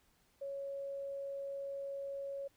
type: tone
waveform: sine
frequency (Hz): 554.4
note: C#5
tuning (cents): 0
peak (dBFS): -39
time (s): 0.41-2.48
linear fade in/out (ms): 10
effects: pink hiss -72 dBFS RMS until 2.56 s